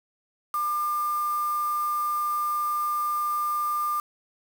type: tone with quantisation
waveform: sine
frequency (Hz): 1199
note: D6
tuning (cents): +36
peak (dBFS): -24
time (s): 0.54-4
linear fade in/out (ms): 2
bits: 6
effects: none